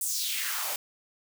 white noise with high-pass filter sweep, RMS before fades -31 dBFS, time 0.01-0.76 s, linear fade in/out 2 ms, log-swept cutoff 9100 to 550 Hz, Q 2.6, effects none

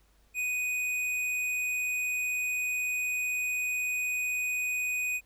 sine tone with tanh clipping, 2489 Hz, D#7, in tune, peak -30 dBFS, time 0.34-5.21 s, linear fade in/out 50 ms, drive 13 dB, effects added 50 Hz sine -63 dBFS peak until 5.25 s + pink hiss -68 dBFS RMS until 5.25 s

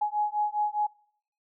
sine beating tone pair, 836 / 840.9 Hz, G#5 / G#5, +11 / +21 cents, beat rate 4.9 Hz, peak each -28 dBFS, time 0.01-0.87 s, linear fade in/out 10 ms, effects noise-tail reverb RT60 0.6 s tail -24 dB re dry

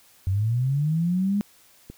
sine linear sweep, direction up, 91.1 to 207.7 Hz, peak -20 dBFS, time 0.27-1.41 s, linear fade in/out 0 ms
click, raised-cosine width 3 ms, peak -25 dBFS, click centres 1.9 s
effects white hiss -56 dBFS RMS until 1.97 s

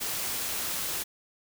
white noise, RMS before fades -32 dBFS, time 0-1.04 s, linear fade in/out 20 ms, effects none

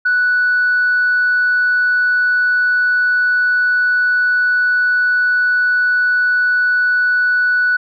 sine tone, 1480 Hz, F#6, in tune, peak -10 dBFS, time 0.05-7.77 s, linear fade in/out 10 ms, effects tanh soft clip ceiling -8 dBFS

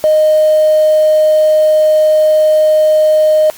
triangle tone with hard clipping, 618 Hz, D#5, 12 cents flat, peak -6 dBFS, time 0.04-3.5 s, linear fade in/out 0 ms, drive 3 dB, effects white hiss -35 dBFS RMS until 3.57 s + Opus 48 kbps

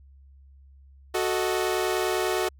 sawtooth chord, D# diminished, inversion first, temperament equal, 370 / 440 / 622.3 Hz, F#4 / A4 / D#5, 0 / 0 / 0 cents, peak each -22 / -25 / -28 dBFS, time 1.14-2.49 s, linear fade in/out 10 ms, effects added 68 Hz sine -49 dBFS peak until 2.59 s

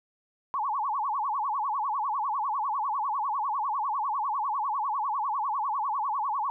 sine tone with vibrato, 973 Hz, B5, 26 cents flat, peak -26 dBFS, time 0.54-6.5 s, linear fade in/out 0 ms, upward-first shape sine, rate 10 Hz, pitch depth 290 cents each way, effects none

